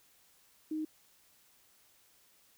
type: tone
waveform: sine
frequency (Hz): 311.1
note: D#4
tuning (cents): 0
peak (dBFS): -33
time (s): 0.71-0.85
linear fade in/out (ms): 5
effects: white hiss -66 dBFS RMS until 2.57 s